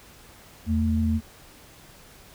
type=tone pair together; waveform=sine; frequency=82.85 / 223.5 Hz; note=E2 / A3; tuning=+9 / +27 cents; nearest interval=octave + perfect fourth; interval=1718 cents; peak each=-23 dBFS; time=0.66-1.21 s; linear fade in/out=50 ms; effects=pink hiss -50 dBFS RMS until 2.34 s